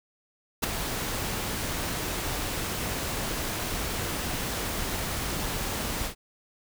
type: noise with ADSR envelope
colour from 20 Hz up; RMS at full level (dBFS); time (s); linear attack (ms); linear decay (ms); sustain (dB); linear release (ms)
pink; -23; 0.62-6.15; 18; 11; -8; 100
effects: none